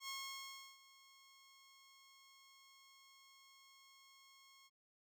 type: tone with ADSR envelope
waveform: 10% pulse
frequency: 1085 Hz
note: C#6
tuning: 37 cents flat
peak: -35 dBFS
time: 0-4.7 s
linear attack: 82 ms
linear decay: 690 ms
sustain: -20 dB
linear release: 38 ms
effects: none